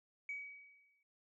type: tone with exponential decay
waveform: sine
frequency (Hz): 2268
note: C#7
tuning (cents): +39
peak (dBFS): -38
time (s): 0.29-1.03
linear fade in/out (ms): 2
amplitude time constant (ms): 160
effects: noise-tail reverb RT60 0.2 s tail -25 dB re dry + tanh soft clip ceiling -34 dBFS